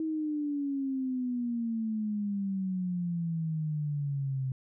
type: exponential sweep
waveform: sine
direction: down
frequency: 321 to 130 Hz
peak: -29 dBFS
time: 0-4.52 s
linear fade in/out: 2 ms
effects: none